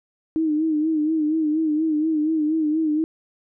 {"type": "tone with vibrato", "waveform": "sine", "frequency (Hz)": 311.1, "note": "D#4", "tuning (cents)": 0, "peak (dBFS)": -18, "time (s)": [0.36, 3.04], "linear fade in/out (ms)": 0, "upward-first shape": "sine", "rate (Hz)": 4.2, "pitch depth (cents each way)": 65, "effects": []}